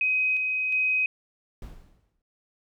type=tone with tremolo; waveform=sine; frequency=2521 Hz; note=D#7; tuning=22 cents sharp; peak=-21 dBFS; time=0.01-1.06 s; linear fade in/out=2 ms; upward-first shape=square; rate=1.4 Hz; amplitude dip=30%
type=noise with exponential decay; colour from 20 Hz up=brown; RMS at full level=-38 dBFS; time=1.62-2.22 s; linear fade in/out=2 ms; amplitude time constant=130 ms
effects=none